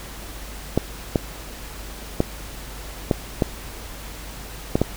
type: clicks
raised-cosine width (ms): 2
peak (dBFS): -3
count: 7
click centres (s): 0.776 / 1.158 / 2.204 / 3.112 / 3.422 / 4.755 / 4.816
effects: added 50 Hz sine -37 dBFS peak until 4.96 s + pink hiss -38 dBFS RMS until 4.96 s